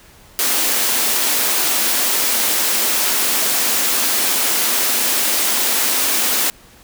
white high-pass noise, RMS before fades -17 dBFS, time 0.39-6.5 s, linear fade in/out 0 ms, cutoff 200 Hz, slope 96 dB/octave, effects pink hiss -46 dBFS RMS until 6.83 s

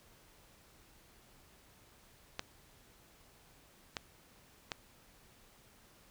clicks, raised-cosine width 0.2 ms, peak -19 dBFS, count 3, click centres 2.394 / 3.968 / 4.718 s, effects pink hiss -63 dBFS RMS until 6.1 s

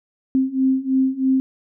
sine beating tone pair, 261.8 / 264.9 Hz, C4 / C4, +1 / +22 cents, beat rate 3.1 Hz, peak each -20 / -18 dBFS, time 0.35-1.4 s, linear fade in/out 0 ms, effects none

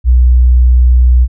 sine tone, 61.74 Hz, B1, in tune, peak -3 dBFS, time 0.04-1.28 s, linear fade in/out 50 ms, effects none

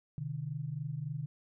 sine tone pair together, 128.82 / 152.4 Hz, C3 / D#3, -27 / -36 cents, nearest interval minor third, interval 291 cents, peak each -39 / -37 dBFS, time 0.18-1.26 s, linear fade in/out 0 ms, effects none

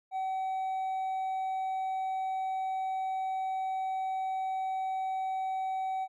sine tone with hard clipping, 760 Hz, F#5, 46 cents sharp, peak -31 dBFS, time 0.11-6.08 s, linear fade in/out 50 ms, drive 2 dB, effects none

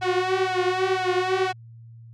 sawtooth tone with flanger, 371.1 Hz, F#4, 5 cents sharp, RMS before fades -23 dBFS, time 0.01-1.53 s, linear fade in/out 20 ms, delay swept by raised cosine 1.2 to 6.6 ms, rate 2 Hz, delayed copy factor +1, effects added 115 Hz sine -42 dBFS peak until 2.13 s + low-pass 4000 Hz 12 dB/octave

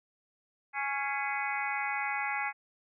harmonic tone with a mistuned harmonic, 277.2 Hz, C#4, in tune, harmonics 3 / 4 / 5 / 6 / 7 / 8 / 9, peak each -35 / -41 / -40 / -39 / -37 / -38 / -41 dBFS, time 0.73-2.53 s, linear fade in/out 50 ms, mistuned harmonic 7, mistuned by +73 cents, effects none

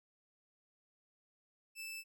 sawtooth tone, 2637 Hz, E7, in tune, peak -40 dBFS, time 1.75-2.04 s, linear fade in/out 50 ms, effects none

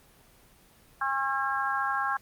harmonic tone, 270.7 Hz, C#4, 41 cents flat, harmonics 3 / 4 / 5 / 6, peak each -32 / -30 / -32 / -31 dBFS, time 1.01-2.17 s, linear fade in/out 5 ms, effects pink hiss -58 dBFS RMS until 2.21 s + Opus 24 kbps

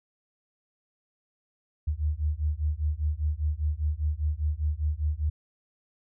sine beating tone pair, 73.42 / 78.42 Hz, D2 / D#2, 0 / +14 cents, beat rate 5 Hz, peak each -28 dBFS, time 1.87-5.3 s, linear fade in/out 10 ms, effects none

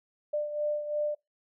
sine beating tone pair, 595 / 597.9 Hz, D5 / D5, +22 / +31 cents, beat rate 2.9 Hz, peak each -29 / -36 dBFS, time 0.33-1.15 s, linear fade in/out 10 ms, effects noise-tail reverb RT60 0.2 s tail -24 dB re dry

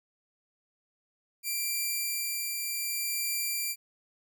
5% pulse tone with tremolo, 2358 Hz, D7, 6 cents sharp, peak -19 dBFS, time 1.43-3.76 s, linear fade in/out 50 ms, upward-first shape triangle, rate 0.66 Hz, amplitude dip 30%, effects none

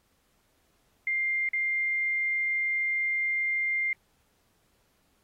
sine tone with dropouts, 2100 Hz, C7, 6 cents sharp, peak -25 dBFS, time 1.07-3.93 s, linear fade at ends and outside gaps 2 ms, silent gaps 1.489-1.533 s, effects pink hiss -70 dBFS RMS until 5.23 s + AAC 48 kbps

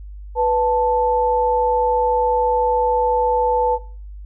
sine tone pair together, 493.9 / 880 Hz, B4 / A5, 0 / 0 cents, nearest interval minor seventh, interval 1000 cents, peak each -17 dBFS, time 0.35-3.79 s, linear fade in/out 50 ms, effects noise-tail reverb RT60 0.4 s tail -19 dB re dry + added 50 Hz sine -32 dBFS peak until 4.25 s

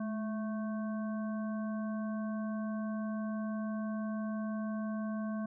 harmonic tone with a mistuned harmonic, 220 Hz, A3, in tune, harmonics 1 / 3 / 5 / 7, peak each -34 / -44 / -48 / -51 dBFS, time 0-5.46 s, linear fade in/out 5 ms, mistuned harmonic 1, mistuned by -48 cents, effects none

